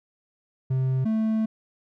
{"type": "tone pair in turn", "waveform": "triangle", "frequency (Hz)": [130.81, 220], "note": ["C3", "A3"], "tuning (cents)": [0, 0], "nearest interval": "major sixth", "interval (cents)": 900, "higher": "second", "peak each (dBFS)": -19, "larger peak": "neither", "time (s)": [[0.7, 1.05], [1.05, 1.46]], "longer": "second", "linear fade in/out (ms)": 10, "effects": []}